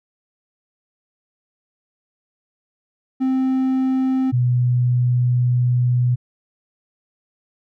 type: tone pair in turn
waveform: triangle / sine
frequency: 261.6 / 123.46 Hz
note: C4 / B2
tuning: 0 / 0 cents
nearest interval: octave + minor second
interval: 1300 cents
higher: first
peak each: -14 dBFS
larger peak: neither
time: 3.2-4.32 / 4.32-6.16 s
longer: second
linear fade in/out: 20 ms
effects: none